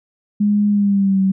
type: tone with pitch glide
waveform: sine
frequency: 206.6 to 191.65 Hz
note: G#3 to G3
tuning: -9 to -39 cents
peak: -12 dBFS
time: 0.4-1.32 s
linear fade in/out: 10 ms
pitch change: -130 cents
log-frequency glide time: 0.69-1.2 s
effects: none